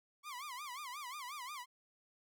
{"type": "tone with vibrato", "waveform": "sawtooth", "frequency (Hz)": 1088, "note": "C#6", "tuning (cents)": -33, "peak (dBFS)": -40, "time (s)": [0.23, 1.66], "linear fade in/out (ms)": 50, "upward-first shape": "sine", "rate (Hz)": 5.6, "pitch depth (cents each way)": 200, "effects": []}